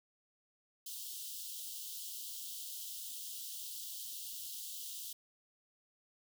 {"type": "high-pass noise", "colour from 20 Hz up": "white", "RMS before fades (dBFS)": -45, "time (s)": [0.86, 5.13], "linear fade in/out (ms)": 5, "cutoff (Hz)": 2900, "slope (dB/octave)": 96, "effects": []}